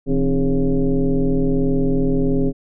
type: tone with frequency modulation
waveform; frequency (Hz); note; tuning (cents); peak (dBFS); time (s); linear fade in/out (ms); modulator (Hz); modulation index
sine; 122.3; B2; -16; -14; 0.06-2.53; 50; 143; 2.1
effects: none